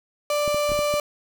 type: tone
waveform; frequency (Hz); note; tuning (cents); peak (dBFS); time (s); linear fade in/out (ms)
35% pulse; 589; D5; +5; -19; 0.3-1; 2
type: clicks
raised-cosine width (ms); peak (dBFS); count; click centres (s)
3; -20; 5; 0.478 / 0.545 / 0.718 / 0.791 / 0.94
type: noise with exponential decay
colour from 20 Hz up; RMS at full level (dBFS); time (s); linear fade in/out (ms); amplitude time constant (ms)
brown; -30; 0.69-0.93; 0; 51
effects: none